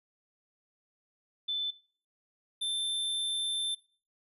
sine / square tone pair in turn, 3521 / 3556 Hz, A7 / A7, 0 / +18 cents, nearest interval unison, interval 18 cents, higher second, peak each -29 / -31 dBFS, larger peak first, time 1.48-1.71 / 2.61-3.75 s, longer second, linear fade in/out 10 ms, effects noise-tail reverb RT60 0.4 s tail -19 dB re dry + resampled to 32000 Hz

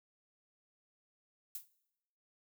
violet noise with exponential decay, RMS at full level -38 dBFS, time 1.55-1.68 s, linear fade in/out 2 ms, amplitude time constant 28 ms, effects noise-tail reverb RT60 0.9 s tail -21 dB re dry

